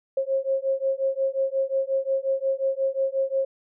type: beating tone pair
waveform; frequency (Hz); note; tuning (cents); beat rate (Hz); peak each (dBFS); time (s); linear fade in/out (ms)
sine; 535 / 540.6; C5 / C#5; +38 / -44; 5.6; -25; 0.17-3.45; 5
effects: none